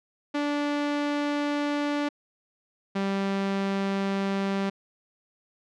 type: tone pair in turn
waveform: sawtooth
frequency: 291.1 / 196.09 Hz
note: D4 / G3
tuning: -15 / +1 cents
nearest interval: perfect fifth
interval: 684 cents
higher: first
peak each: -21 dBFS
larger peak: neither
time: 0.34-2.09 / 2.95-4.7 s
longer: neither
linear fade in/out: 10 ms
effects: low-pass 4000 Hz 12 dB/octave